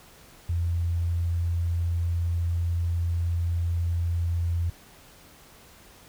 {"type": "tone", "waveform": "sine", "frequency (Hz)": 85.4, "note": "F2", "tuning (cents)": -38, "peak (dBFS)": -23, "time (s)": [0.49, 4.7], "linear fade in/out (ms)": 5, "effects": ["pink hiss -52 dBFS RMS until 6.08 s"]}